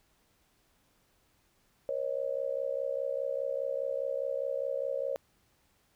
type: tone with amplitude modulation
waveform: sine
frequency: 547 Hz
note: C#5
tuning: 23 cents flat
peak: -26 dBFS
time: 1.89-5.16 s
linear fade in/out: 0 ms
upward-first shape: sine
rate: 64.9 Hz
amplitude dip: 95%
effects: pink hiss -70 dBFS RMS until 5.95 s